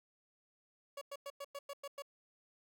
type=tone bursts; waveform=30% pulse; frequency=563 Hz; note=C#5; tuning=27 cents sharp; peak=-40 dBFS; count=8; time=0.97-2.022 s; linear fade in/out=5 ms; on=44 ms; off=100 ms; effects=none